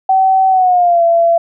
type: tone with pitch glide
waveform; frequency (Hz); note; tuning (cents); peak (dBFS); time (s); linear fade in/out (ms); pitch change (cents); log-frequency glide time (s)
sine; 763 to 675.8; G5 to E5; -47 to +43; -7; 0.09-1.38; 5; -210; 0.49-1.03
effects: none

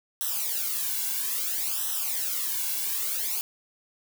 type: noise with flanger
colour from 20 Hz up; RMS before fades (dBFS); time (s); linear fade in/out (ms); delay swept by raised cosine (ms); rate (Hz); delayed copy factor
blue; -29; 0.21-3.41; 0; 0.43 to 1.63; 0.6; -1
effects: none

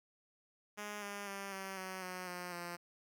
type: tone with pitch steps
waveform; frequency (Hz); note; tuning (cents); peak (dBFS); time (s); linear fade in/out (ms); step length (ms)
5% pulse; 207.7 / 202.5 / 197.41 / 192.45 / 187.62 / 182.91 / 178.32 / 173.85; G#3 / G#3 / G3 / G3 / F#3 / F#3 / F3 / F3; 0 / -43 / +12 / -32 / +24 / -20 / +36 / -8; -31; 0.77-2.77; 20; 250
effects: none

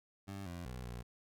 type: tone with pitch steps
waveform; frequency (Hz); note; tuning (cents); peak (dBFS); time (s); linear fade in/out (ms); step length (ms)
20% pulse; 98.4 / 86.9 / 62.5 / 60.3; G2 / F2 / B1 / B1; +7 / -8 / +21 / -41; -38; 0.27-1.03; 20; 190
effects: none

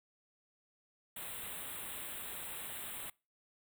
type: band-stop noise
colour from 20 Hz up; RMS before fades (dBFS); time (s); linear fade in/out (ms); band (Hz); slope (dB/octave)
white; -44; 1.16-3.1; 5; 3900 to 7800; 96
effects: noise-tail reverb RT60 0.3 s tail -24 dB re dry

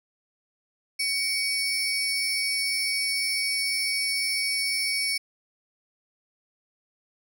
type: tone pair together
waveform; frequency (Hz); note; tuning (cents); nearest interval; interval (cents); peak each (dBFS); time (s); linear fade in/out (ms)
35% pulse; 2249 / 5354; C#7 / E8; +24 / +26; octave + minor third; 1502; -25; 0.99-5.18; 10
effects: none

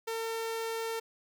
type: tone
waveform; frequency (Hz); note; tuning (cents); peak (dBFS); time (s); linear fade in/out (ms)
sawtooth; 452.7; A4; +49; -29; 0.07-1; 10
effects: none

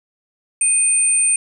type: tone pair together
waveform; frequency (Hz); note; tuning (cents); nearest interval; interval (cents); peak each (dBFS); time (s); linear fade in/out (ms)
sine; 2489 / 8870; D#7 / C#9; 0 / 0; octave + minor seventh; 2200; -24 / -13; 0.61-1.36; 2
effects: none

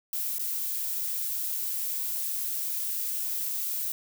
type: noise with dropouts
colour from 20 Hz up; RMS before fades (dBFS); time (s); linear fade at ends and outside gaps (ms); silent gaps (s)
violet; -31; 0.13-3.92; 1; 0.384-0.394
effects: none

